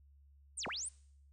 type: linear two-way sweep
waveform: sine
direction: down then up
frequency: 9630 to 112.2 to 9630 Hz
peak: -38 dBFS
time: 0.57-0.89 s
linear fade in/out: 10 ms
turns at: 0.67 s
effects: noise-tail reverb RT60 0.7 s tail -24 dB re dry + added 70 Hz sine -60 dBFS peak until 1.32 s

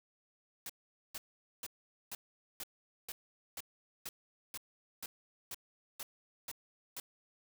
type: noise bursts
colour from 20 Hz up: white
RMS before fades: -43 dBFS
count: 14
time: 0.66-7 s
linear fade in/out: 2 ms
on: 35 ms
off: 450 ms
effects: none

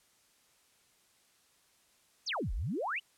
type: exponential two-way sweep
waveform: sine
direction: down then up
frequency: 6970 to 36.71 to 3121 Hz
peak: -32 dBFS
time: 2.26-3 s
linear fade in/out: 20 ms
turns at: 2.53 s
effects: white hiss -68 dBFS RMS until 3.17 s + low-pass 11000 Hz 12 dB/octave

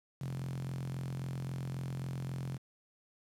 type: tone with high-pass filter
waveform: sawtooth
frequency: 43.72 Hz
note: F1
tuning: 3 cents sharp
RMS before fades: -39 dBFS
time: 0.2-2.58 s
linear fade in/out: 20 ms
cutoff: 140 Hz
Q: 9.3
effects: resampled to 32000 Hz + 10-bit

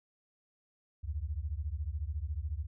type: beating tone pair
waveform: sine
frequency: 69.2 / 83.2 Hz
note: C#2 / E2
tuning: -2 / +17 cents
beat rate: 14 Hz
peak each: -36 / -37 dBFS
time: 1.03-2.67 s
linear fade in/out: 20 ms
effects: none

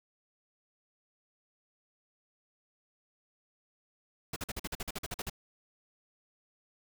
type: noise bursts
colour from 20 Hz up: pink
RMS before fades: -37 dBFS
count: 13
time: 4.33-5.298 s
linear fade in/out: 5 ms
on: 32 ms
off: 46 ms
effects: none

